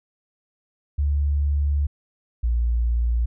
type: tone pair in turn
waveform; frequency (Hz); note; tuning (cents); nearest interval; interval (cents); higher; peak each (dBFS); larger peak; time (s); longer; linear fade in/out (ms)
sine; 72 / 58.6; D2 / A#1; -34 / +10; major third; 356; first; -18; neither; 0.98-1.87 / 2.43-3.26; first; 10
effects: none